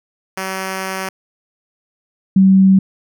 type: tone pair in turn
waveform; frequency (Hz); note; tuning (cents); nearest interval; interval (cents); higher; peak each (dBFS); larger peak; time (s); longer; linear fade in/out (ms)
5% pulse / sine; 190 / 191.43; F#3 / G3; +46 / -41; unison; 13; second; -10 / -6; second; 0.37-1.09 / 2.36-2.79; first; 5
effects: none